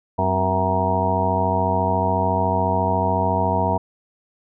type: harmonic tone with a mistuned harmonic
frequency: 94 Hz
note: F#2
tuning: 28 cents sharp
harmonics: 1 / 2 / 3 / 4 / 5 / 7 / 8 / 9 / 10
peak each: -24 / -27 / -30 / -32 / -28 / -24 / -28 / -30 / -22 dBFS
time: 0.18-3.78 s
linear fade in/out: 10 ms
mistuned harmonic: 3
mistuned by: -120 cents
effects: none